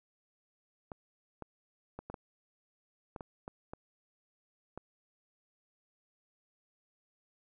clicks, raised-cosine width 1 ms, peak -28 dBFS, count 10, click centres 0.918 / 1.423 / 1.99 / 2.1 / 2.142 / 3.162 / 3.208 / 3.479 / 3.735 / 4.776 s, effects none

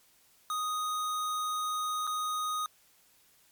square tone with dropouts, 1244.5 Hz, D#6, in tune, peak -31 dBFS, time 0.5-2.66 s, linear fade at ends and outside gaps 1 ms, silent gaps 2.069-2.074 s, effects white hiss -64 dBFS RMS until 3.51 s + MP3 96 kbps

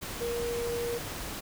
sine tone in noise, 473.2 Hz, A#4, 26 cents sharp, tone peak -30 dBFS, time 0.2-0.99 s, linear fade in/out 20 ms, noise pink, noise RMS -38 dBFS, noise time 0.01-1.41 s, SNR +5 dB, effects none

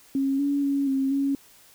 sine tone with pitch steps, 272.1 / 283.1 / 278.9 / 269 / 276.7 Hz, C#4 / C#4 / C#4 / C4 / C#4, -32 / +37 / +11 / +48 / -3 cents, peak -21 dBFS, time 0.15-1.35 s, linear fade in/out 2 ms, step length 240 ms, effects white hiss -54 dBFS RMS until 1.74 s

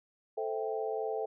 sine chord, A minor seventh, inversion none, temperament equal, 440 / 523.3 / 659.3 / 784 Hz, A4 / C5 / E5 / G5, 0 / 0 / 0 / 0 cents, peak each -34 / -40 / -39 / -39 dBFS, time 0.37-1.26 s, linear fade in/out 10 ms, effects none

